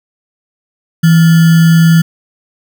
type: tone with sample-and-hold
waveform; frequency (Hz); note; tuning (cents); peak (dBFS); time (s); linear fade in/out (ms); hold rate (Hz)
sine; 164.81; E3; 0; -3; 1.03-2.02; 10; 1575
effects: none